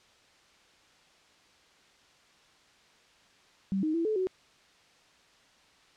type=tone with pitch steps; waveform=sine; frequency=193.6 / 311.5 / 333 / 432.8 / 373.3 Hz; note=G3 / D#4 / E4 / A4 / F#4; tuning=-21 / +2 / +18 / -29 / +15 cents; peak=-26 dBFS; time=3.72-4.27 s; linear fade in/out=0 ms; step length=110 ms; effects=white hiss -61 dBFS RMS until 5.96 s + low-pass 5000 Hz 12 dB/octave